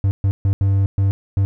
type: tone bursts at uneven times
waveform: triangle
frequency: 98 Hz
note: G2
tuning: in tune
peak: -11 dBFS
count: 6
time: 0.04-0.11 / 0.24-0.31 / 0.45-0.53 / 0.61-0.86 / 0.98-1.11 / 1.37-1.45 s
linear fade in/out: 0 ms
effects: none